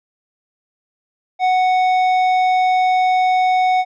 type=tone with tanh clipping; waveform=triangle; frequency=740 Hz; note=F#5; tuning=in tune; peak=-14 dBFS; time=1.39-3.85 s; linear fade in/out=50 ms; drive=14 dB; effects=none